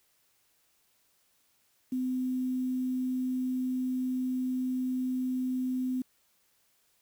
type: tone with quantisation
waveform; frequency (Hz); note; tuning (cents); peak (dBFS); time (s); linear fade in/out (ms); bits
sine; 255.3; C4; -42; -28; 1.92-6.02; 5; 9
effects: white hiss -70 dBFS RMS until 7.01 s